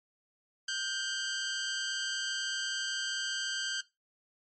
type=tone pair together; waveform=15% pulse; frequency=1443 / 1568 Hz; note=F#6 / G6; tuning=-44 / 0 cents; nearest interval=minor second; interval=144 cents; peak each=-34 / -26 dBFS; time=0.68-3.81 s; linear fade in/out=5 ms; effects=noise-tail reverb RT60 0.2 s tail -17 dB re dry + MP3 32 kbps